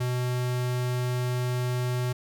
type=tone; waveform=square; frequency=124.5 Hz; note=B2; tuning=14 cents sharp; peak=-26 dBFS; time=0-2.13 s; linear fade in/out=10 ms; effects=none